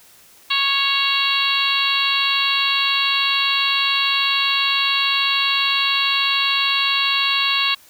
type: harmonic tone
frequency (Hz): 553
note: C#5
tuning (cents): -4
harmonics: 2 / 3 / 4 / 5 / 6 / 7 / 8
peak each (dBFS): -24 / -29 / -26 / -21 / -24 / -22 / -26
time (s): 0.5-7.75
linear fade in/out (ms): 10
effects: white hiss -49 dBFS RMS until 7.89 s